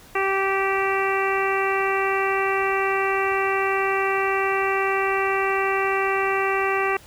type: harmonic tone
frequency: 388.7 Hz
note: G4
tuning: 15 cents flat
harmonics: 1 / 2 / 3 / 4 / 5 / 6 / 7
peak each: -24 / -27 / -26 / -31 / -28 / -30 / -31 dBFS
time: 0.15-6.97 s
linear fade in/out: 5 ms
effects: pink hiss -48 dBFS RMS until 7.06 s